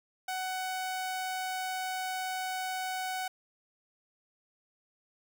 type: tone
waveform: sawtooth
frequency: 747 Hz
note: F#5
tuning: 16 cents sharp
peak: -29 dBFS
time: 0.28-3.28 s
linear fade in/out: 5 ms
effects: none